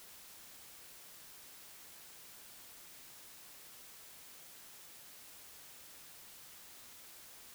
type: silence
effects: white hiss -55 dBFS RMS until 7.54 s